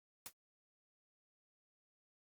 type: noise with exponential decay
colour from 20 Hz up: white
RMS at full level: -42 dBFS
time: 0.26-0.33 s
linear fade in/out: 1 ms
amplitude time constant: 15 ms
effects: Opus 48 kbps